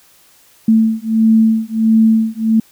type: beating tone pair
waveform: sine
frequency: 221.5 / 223 Hz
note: A3 / A3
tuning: +12 / +23 cents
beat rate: 1.5 Hz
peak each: -12 dBFS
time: 0.68-2.6 s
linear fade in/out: 5 ms
effects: white hiss -49 dBFS RMS until 2.71 s